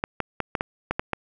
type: clicks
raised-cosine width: 0.5 ms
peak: -9 dBFS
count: 8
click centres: 0.039 / 0.203 / 0.403 / 0.552 / 0.609 / 0.91 / 0.995 / 1.133 s
effects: none